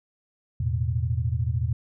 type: chord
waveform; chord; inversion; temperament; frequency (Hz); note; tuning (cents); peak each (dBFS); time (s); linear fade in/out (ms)
sine; E suspended fourth; none; equal; 82.41 / 110 / 123.47; E2 / A2 / B2; 0 / 0 / 0; -27; 0.6-1.73; 5
effects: none